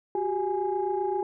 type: tone cluster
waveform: sine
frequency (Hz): 367.2 / 394.9 / 831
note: F#4 / G4 / G#5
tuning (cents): -13 / +13 / +1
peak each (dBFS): -29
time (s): 0.15-1.23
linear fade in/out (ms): 2
effects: tanh soft clip ceiling -16 dBFS